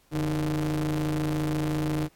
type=ring-modulated tone; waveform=45% pulse; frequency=80.3 Hz; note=E2; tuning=45 cents flat; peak=-22 dBFS; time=0.11-2.09 s; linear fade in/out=50 ms; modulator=228 Hz; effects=pink hiss -63 dBFS RMS until 2.15 s + AAC 64 kbps